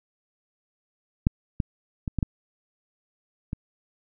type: clicks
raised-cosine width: 5 ms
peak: -6 / -11 / -16 / -13 / -10 / -17 dBFS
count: 6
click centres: 1.269 / 1.602 / 2.078 / 2.187 / 2.228 / 3.531 s
effects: none